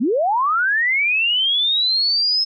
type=linear sweep; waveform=sine; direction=up; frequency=196 to 5210 Hz; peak=-15 dBFS; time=0-2.45 s; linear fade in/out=20 ms; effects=none